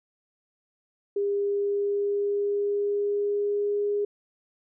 sine tone with pitch glide, 403.4 to 410.5 Hz, G4 to G#4, +50 to -20 cents, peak -23 dBFS, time 1.16-4.05 s, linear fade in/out 5 ms, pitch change +30 cents, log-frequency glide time 1.34-3.84 s, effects none

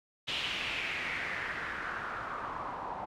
white noise with low-pass filter sweep, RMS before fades -37 dBFS, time 0.27-3.06 s, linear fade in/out 20 ms, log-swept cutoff 3200 to 880 Hz, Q 3.8, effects none

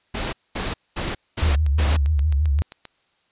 pink noise bursts, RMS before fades -26 dBFS, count 5, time 0.14-1.97 s, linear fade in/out 10 ms, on 190 ms, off 220 ms
click train, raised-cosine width 0.2 ms, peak -20 dBFS, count 12, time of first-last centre 1.4-2.853 s, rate 7.57 Hz
sine tone with vibrato, 73.7 Hz, D2, 7 cents sharp, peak -16 dBFS, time 1.42-2.62 s, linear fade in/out 0 ms, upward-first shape sine, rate 6.1 Hz, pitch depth 120 cents each way
effects white hiss -65 dBFS RMS until 3.31 s + resampled to 8000 Hz

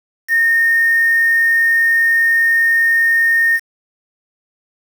sine tone with quantisation, 1835 Hz, A#6, 28 cents flat, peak -10 dBFS, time 0.28-3.6 s, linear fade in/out 50 ms, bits 5, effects none

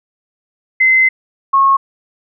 sine tone pair in turn, 2058 / 1090.2 Hz, C7 / C#6, -29 / -29 cents, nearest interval major seventh, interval 1100 cents, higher first, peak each -7 dBFS, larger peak neither, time 0.8-1.09 / 1.53-1.77 s, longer first, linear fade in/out 10 ms, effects none

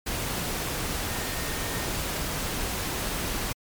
sine tone in noise, 1840 Hz, A#6, 23 cents flat, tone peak -41 dBFS, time 1.08-1.87 s, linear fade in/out 10 ms, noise pink, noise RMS -30 dBFS, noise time 0.06-3.53 s, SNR -14 dB, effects MP3 96 kbps

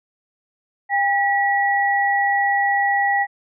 sine tone pair together, 802.9 / 1933 Hz, G5 / B6, +41 / -38 cents, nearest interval octave + minor third, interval 1521 cents, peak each -18 / -19 dBFS, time 0.89-3.27 s, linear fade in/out 50 ms, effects none

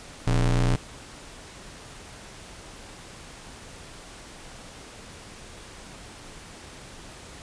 square ring-modulated tone, 74.9 Hz, D2, 35 cents sharp, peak -17 dBFS, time 0.27-0.76 s, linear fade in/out 5 ms, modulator 44.4 Hz, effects pink hiss -44 dBFS RMS until 7.42 s + resampled to 22050 Hz

